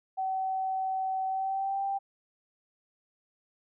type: tone with pitch glide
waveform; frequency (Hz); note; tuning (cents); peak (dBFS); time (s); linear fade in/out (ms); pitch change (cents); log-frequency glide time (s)
sine; 761 to 787.8; F#5 to G5; +48 to +8; -28; 0.17-1.99; 20; +60; 1.27-1.83
effects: none